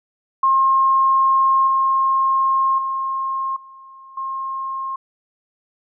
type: tone with level steps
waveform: sine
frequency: 1069 Hz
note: C6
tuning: 37 cents sharp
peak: -12 / -14 / -20 / -39 / -23 dBFS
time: 0.43-4.96 s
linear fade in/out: 5 ms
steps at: 1.67 / 2.78 / 3.56 / 4.17 s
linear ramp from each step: 5 ms
effects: none